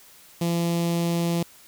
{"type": "tone with notch filter", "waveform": "sawtooth", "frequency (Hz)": 170, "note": "F3", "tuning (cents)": -46, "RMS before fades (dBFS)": -24, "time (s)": [0.41, 1.43], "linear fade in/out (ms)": 5, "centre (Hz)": 1500, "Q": 0.9, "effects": ["white hiss -51 dBFS RMS until 1.67 s"]}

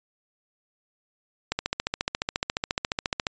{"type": "click train", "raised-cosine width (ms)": 0.2, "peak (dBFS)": -8, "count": 26, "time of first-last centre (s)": [1.52, 3.268], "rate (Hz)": 14.3, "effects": ["resampled to 16000 Hz"]}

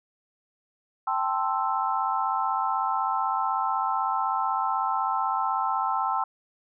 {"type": "chord", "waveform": "sine", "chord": "A minor seventh", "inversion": "third", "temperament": "equal", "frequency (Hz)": [784, 880, 1046.5, 1318.5], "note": ["G5", "A5", "C6", "E6"], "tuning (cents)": [0, 0, 0, 0], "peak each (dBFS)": -29, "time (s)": [1.07, 6.24], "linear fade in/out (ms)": 5, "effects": []}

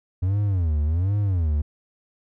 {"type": "tone with vibrato", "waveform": "triangle", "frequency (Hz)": 87.6, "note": "F2", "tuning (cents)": 6, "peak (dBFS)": -17, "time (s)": [0.22, 1.62], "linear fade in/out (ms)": 10, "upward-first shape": "sine", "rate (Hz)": 1.3, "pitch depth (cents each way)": 290, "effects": []}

